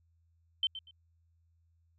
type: tone with echo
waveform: sine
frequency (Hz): 3097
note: G7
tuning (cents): -22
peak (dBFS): -26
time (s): 0.63-0.67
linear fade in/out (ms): 2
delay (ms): 120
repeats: 2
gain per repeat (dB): -13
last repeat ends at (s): 0.91
effects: added 83 Hz sine -67 dBFS peak until 1.98 s